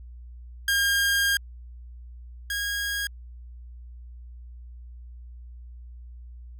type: tone pair in turn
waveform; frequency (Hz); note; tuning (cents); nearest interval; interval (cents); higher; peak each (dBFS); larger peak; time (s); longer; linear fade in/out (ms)
sawtooth; 1614 / 1636.5; G#6 / G#6; -50 / -26; unison; 24; second; -17 / -23; first; 0.68-1.37 / 2.5-3.07; first; 2
effects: added 60 Hz sine -40 dBFS peak until 6.59 s